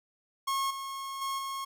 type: tone with level steps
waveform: 45% pulse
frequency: 1087 Hz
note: C#6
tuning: 34 cents flat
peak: -28 / -36 / -31 / -34 dBFS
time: 0.47-1.65 s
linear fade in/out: 10 ms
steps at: 0.7 / 1.21 / 1.38 s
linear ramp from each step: 10 ms
effects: none